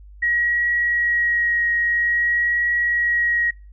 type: tone with vibrato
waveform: sine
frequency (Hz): 1900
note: A#6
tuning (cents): +33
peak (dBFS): -17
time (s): 0.22-3.51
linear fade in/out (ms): 10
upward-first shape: triangle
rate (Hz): 0.5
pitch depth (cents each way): 13
effects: noise-tail reverb RT60 0.3 s tail -23 dB re dry + added 50 Hz sine -40 dBFS peak until 3.72 s